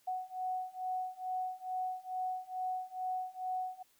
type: beating tone pair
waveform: sine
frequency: 740 / 742.3 Hz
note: F#5 / F#5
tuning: 0 / +5 cents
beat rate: 2.3 Hz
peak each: -39 / -38 dBFS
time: 0.07-3.83 s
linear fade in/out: 10 ms
effects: white hiss -70 dBFS RMS until 3.99 s